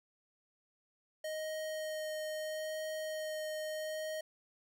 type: tone with vibrato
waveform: square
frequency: 622.3 Hz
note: D#5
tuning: in tune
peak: -38 dBFS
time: 1.24-4.21 s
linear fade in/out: 5 ms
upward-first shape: sine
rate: 0.76 Hz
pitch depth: 9 cents each way
effects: none